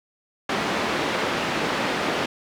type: band-pass noise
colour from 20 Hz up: pink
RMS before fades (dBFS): -25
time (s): 0.49-2.26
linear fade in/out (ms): 5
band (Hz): 230 to 3200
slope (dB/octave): 12
effects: none